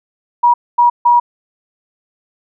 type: tone bursts at uneven times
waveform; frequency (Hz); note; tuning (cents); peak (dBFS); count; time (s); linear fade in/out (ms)
sine; 960; B5; -49; -6; 3; 0.43-0.54 / 0.78-0.9 / 1.05-1.2; 10
effects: none